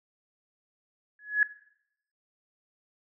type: tone with exponential growth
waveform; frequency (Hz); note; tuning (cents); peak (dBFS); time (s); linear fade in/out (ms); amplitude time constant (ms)
sine; 1690; G#6; +30; -16; 1.19-1.43; 2; 51
effects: noise-tail reverb RT60 0.7 s tail -18 dB re dry